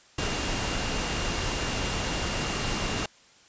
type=tone in noise; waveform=sine; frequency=2794 Hz; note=F7; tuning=in tune; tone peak=-39 dBFS; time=0.18-3.06 s; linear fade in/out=5 ms; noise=pink; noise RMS=-29 dBFS; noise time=0.18-3.06 s; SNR=-13 dB; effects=white hiss -56 dBFS RMS until 3.48 s + resampled to 16000 Hz